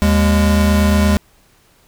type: tone pair together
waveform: square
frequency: 77.78 / 204.6 Hz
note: D#2 / G#3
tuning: 0 / -26 cents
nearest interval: octave + perfect fourth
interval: 1674 cents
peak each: -14 / -14 dBFS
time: 0.02-1.17 s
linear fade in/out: 0 ms
effects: pink hiss -53 dBFS RMS until 1.87 s